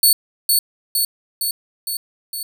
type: tone with echo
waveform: 5% pulse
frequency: 4435 Hz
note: C#8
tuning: in tune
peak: -3 dBFS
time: 0.03-0.13 s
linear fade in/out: 2 ms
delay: 460 ms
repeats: 5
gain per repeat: -3 dB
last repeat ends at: 2.43 s
effects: none